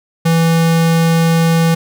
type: tone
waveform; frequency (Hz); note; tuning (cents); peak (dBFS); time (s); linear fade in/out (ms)
square; 165.1; E3; +3; -10; 0.25-1.75; 10
effects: none